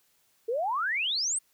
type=exponential sweep; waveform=sine; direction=up; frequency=432.3 to 9000 Hz; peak=-26 dBFS; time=0.48-1.39 s; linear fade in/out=10 ms; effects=white hiss -68 dBFS RMS until 1.53 s